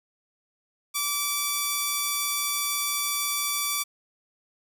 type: tone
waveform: 5% pulse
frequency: 1158 Hz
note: D6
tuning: 25 cents flat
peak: -13 dBFS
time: 0.94-3.84 s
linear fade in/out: 20 ms
effects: none